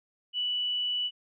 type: tone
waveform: sine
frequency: 2960 Hz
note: F#7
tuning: in tune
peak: -27 dBFS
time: 0.33-1.11 s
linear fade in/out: 50 ms
effects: none